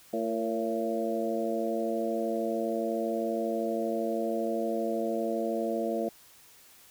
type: harmonic tone with a mistuned harmonic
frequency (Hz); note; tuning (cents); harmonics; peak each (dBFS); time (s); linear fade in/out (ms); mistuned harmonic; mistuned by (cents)
112.6; A2; +40; 2 / 3 / 4 / 5 / 6; -34 / -34 / -34 / -34 / -34; 0.13-6.09; 5; 4; +49
effects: white hiss -56 dBFS RMS until 6.9 s